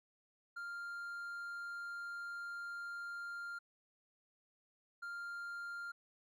triangle tone bursts at uneven times, 1396.9 Hz, F6, in tune, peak -40 dBFS, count 2, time 0.56-3.59 / 5.02-5.92 s, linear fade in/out 10 ms, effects MP3 96 kbps

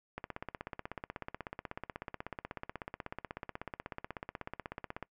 click train, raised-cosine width 0.5 ms, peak -24 dBFS, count 80, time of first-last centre 0.18-5.027 s, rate 16.3 Hz, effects noise-tail reverb RT60 0.1 s tail -23 dB re dry

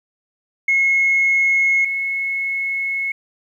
sine tone pair in turn, 2171 / 2184 Hz, C#7 / C#7, -37 / -26 cents, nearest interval unison, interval 11 cents, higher second, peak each -12 / -19 dBFS, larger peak first, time 0.68-1.85 / 1.85-3.12 s, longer second, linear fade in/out 5 ms, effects tanh soft clip ceiling -8 dBFS + 9-bit

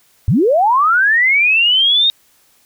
sine linear sweep, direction up, 78.7 to 3735 Hz, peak -9 dBFS, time 0.28-2.1 s, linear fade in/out 0 ms, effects white hiss -54 dBFS RMS until 2.65 s

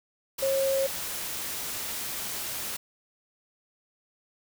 sine tone in noise, 541 Hz, C#5, 42 cents flat, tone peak -23 dBFS, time 0.42-0.87 s, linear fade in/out 10 ms, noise white, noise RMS -34 dBFS, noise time 0.38-2.77 s, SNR +8 dB, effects none

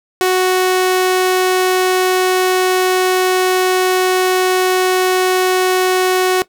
sawtooth tone, 369.9 Hz, F#4, in tune, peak -7 dBFS, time 0.21-6.42 s, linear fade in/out 0 ms, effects noise-tail reverb RT60 0.1 s tail -17 dB re dry

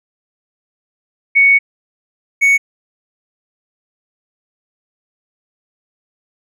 sine / triangle tone pair in turn, 2224 / 2224 Hz, C#7 / C#7, +5 / +5 cents, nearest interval unison, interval 0 cents, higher neither, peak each -6 dBFS, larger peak neither, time 1.35-1.59 / 2.41-2.58 s, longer first, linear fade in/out 20 ms, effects none

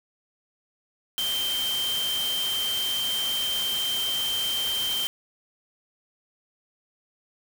sine tone in noise, 3136 Hz, G7, in tune, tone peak -25 dBFS, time 1.18-5.07 s, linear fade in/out 0 ms, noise white, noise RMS -33 dBFS, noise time 1.18-5.07 s, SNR +5 dB, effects none

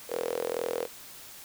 sawtooth tone with high-pass filter, 42.1 Hz, E1, 37 cents sharp, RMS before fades -32 dBFS, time 0.08-0.88 s, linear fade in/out 50 ms, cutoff 480 Hz, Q 8.9, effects white hiss -47 dBFS RMS until 1.44 s

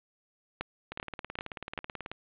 two click trains, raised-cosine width 0.3 ms, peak -21 / -16 dBFS, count 23 / 4, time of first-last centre 0.92-2.116 / 0.61-1.777 s, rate 18.4 / 2.57 Hz, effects resampled to 8000 Hz + 7-bit

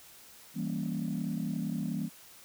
sine chord, E diminished seventh, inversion none, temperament equal, 164.81 / 196 / 233.1 / 277.2 Hz, E3 / G3 / Bb3 / Db4, 0 / 0 / 0 / 0 cents, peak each -35 / -35 / -35 / -39 dBFS, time 0.54-2.1 s, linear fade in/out 50 ms, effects tanh soft clip ceiling -24 dBFS + white hiss -54 dBFS RMS until 2.44 s

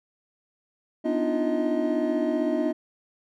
triangle tone cluster, 247.3 / 293.6 / 309.6 / 346.5 / 632 Hz, B3 / D4 / D#4 / F4 / D#5, +3 / 0 / -9 / -14 / +27 cents, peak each -27 dBFS, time 1.04-2.73 s, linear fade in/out 20 ms, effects none

